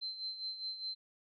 sine tone with tremolo, 4100 Hz, C8, 36 cents flat, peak -36 dBFS, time 0.01-0.95 s, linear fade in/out 20 ms, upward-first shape sine, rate 4.9 Hz, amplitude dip 65%, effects none

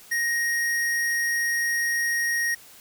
square tone, 1873 Hz, A#6, 8 cents sharp, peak -23 dBFS, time 0.11-2.55 s, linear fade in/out 10 ms, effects white hiss -49 dBFS RMS until 2.8 s

